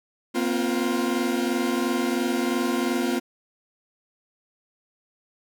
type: chord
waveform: 40% pulse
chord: Bb suspended second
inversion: none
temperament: equal with one note detuned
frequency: 238.7 / 261.6 / 349.2 Hz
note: Bb3 / C4 / F4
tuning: +41 / 0 / 0 cents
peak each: -26 dBFS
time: 0.34-3.2 s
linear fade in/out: 20 ms
effects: none